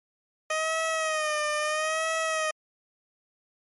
15% pulse tone with vibrato, 622.3 Hz, D#5, in tune, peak -19 dBFS, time 0.5-2.51 s, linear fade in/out 5 ms, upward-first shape sine, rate 0.76 Hz, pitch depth 64 cents each way, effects MP3 48 kbps

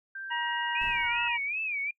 sine tone with pitch glide, 1574 to 1418.6 Hz, G6 to F6, +7 to +27 cents, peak -36 dBFS, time 0.15-1.28 s, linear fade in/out 5 ms, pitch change -180 cents, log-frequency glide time 1.01-1.09 s
harmonic tone, 950 Hz, A#5, 33 cents sharp, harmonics 1 / 2 / 3, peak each -31 / -34 / -36 dBFS, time 0.3-1.38 s, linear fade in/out 20 ms
sine tone with vibrato, 2417 Hz, D7, 49 cents sharp, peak -29 dBFS, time 0.75-1.91 s, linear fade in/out 5 ms, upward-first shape sine, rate 2.6 Hz, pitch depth 150 cents each way
brown noise with exponential decay, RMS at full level -40 dBFS, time 0.81-1.73 s, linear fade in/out 5 ms, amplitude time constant 200 ms
effects noise-tail reverb RT60 0.1 s tail -25 dB re dry

